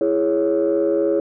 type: chord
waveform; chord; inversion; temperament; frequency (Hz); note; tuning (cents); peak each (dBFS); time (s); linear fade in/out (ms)
sine; C# minor; first; just; 332.6 / 415.8 / 554.4; E4 / G#4 / C#5; +16 / +2 / 0; -19; 0.01-1.2; 2
effects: tanh soft clip ceiling -10 dBFS